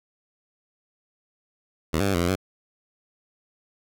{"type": "tone with pitch steps", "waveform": "10% pulse", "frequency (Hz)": [80.1, 99.3, 97.9, 85.4, 87.2, 94.2], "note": ["E2", "G2", "G2", "F2", "F2", "F#2"], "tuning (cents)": [-49, 23, -2, -38, -2, 32], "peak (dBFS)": -13, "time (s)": [1.93, 2.356], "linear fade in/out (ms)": 10, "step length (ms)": 71, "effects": []}